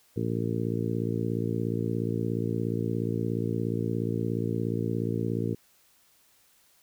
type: harmonic tone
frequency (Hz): 57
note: A#1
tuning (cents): -38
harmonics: 2 / 3 / 4 / 5 / 6 / 7 / 8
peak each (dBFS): -31 / -33 / -34 / -35 / -36 / -36 / -37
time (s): 0.16-5.55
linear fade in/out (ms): 10
effects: white hiss -63 dBFS RMS until 6.82 s